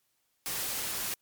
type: noise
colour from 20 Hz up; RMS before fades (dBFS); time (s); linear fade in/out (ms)
white; -34; 0.46-1.14; 0
effects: white hiss -75 dBFS RMS until 1.21 s + MP3 96 kbps